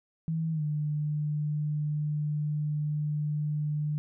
sine tone with pitch glide, 161.5 to 149.82 Hz, E3 to D3, -35 to +35 cents, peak -27 dBFS, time 0.28-3.98 s, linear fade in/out 0 ms, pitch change -130 cents, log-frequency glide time 0.52-0.63 s, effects none

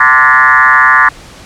sine tone with frequency modulation, 1438 Hz, F#6, 50 cents flat, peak -3 dBFS, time 0-1.09 s, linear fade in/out 5 ms, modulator 134 Hz, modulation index 3.4, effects pink hiss -34 dBFS RMS until 1.45 s + low-pass 8000 Hz 12 dB/octave

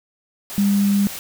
sine tone in noise, 200.8 Hz, G3, 42 cents sharp, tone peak -14 dBFS, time 0.58-1.07 s, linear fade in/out 0 ms, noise white, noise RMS -32 dBFS, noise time 0.5-1.19 s, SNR +15 dB, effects none

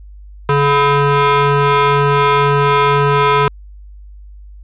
25% pulse ring-modulated tone, 285.2 Hz, C#4, 49 cents sharp, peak -3 dBFS, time 0.49-3.48 s, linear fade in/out 2 ms, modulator 712 Hz, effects added 50 Hz sine -33 dBFS peak until 4.63 s + resampled to 8000 Hz

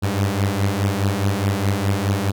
sawtooth beating tone pair, 96.9 / 101.7 Hz, G2 / G#2, -20 / -36 cents, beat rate 4.8 Hz, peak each -17 dBFS, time 0.02-2.32 s, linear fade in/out 20 ms, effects none

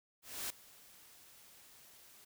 white noise with ADSR envelope, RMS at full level -39 dBFS, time 0.22-2.25 s, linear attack 280 ms, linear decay 5 ms, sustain -21 dB, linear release 10 ms, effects none

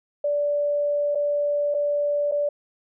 sine tone with dropouts, 582 Hz, D5, 16 cents flat, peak -20 dBFS, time 0.24-2.49 s, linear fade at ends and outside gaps 5 ms, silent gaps 1.149-1.154 / 1.742-1.746 / 2.314-2.32 s, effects none

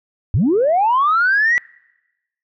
sine linear sweep, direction up, 77.78 to 1975.5 Hz, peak -11 dBFS, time 0.34-1.58 s, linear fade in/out 0 ms, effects noise-tail reverb RT60 1.0 s tail -26 dB re dry + tanh soft clip ceiling -8 dBFS

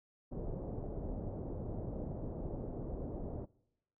pink low-pass noise, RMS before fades -41 dBFS, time 0.31-3.46 s, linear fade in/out 20 ms, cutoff 630 Hz, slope 24 dB/octave, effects noise-tail reverb RT60 0.9 s tail -24 dB re dry

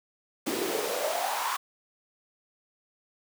pink noise with high-pass filter sweep, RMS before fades -30 dBFS, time 0.46-1.57 s, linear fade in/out 10 ms, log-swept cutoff 290 to 1100 Hz, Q 5.5, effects none

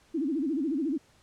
sine tone with vibrato, 295 Hz, D4, 8 cents sharp, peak -26 dBFS, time 0.14-0.98 s, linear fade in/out 10 ms, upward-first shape sine, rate 14 Hz, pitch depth 230 cents each way, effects pink hiss -62 dBFS RMS until 1.22 s + low-pass 9000 Hz 12 dB/octave

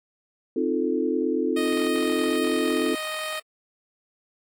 sine chord, F dominant seventh, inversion second, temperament equal, 261.6 / 311.1 / 349.2 / 440 Hz, C4 / Eb4 / F4 / A4, 0 / 0 / 0 / 0 cents, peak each -27 dBFS, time 0.56-2.95 s, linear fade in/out 5 ms
10% pulse tone, 622.3 Hz, D#5, in tune, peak -20 dBFS, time 1.56-3.4 s, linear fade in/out 10 ms
effects AAC 64 kbps

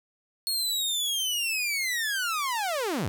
sawtooth linear sweep, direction down, 4341 to 73.42 Hz, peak -23 dBFS, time 0.47-3.08 s, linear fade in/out 0 ms, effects 10-bit

